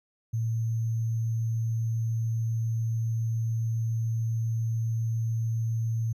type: tone with sample-and-hold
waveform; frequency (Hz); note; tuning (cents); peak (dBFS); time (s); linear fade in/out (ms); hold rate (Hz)
sine; 113.4; A#2; -47; -25; 0.33-6.13; 10; 6300
effects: resampled to 32000 Hz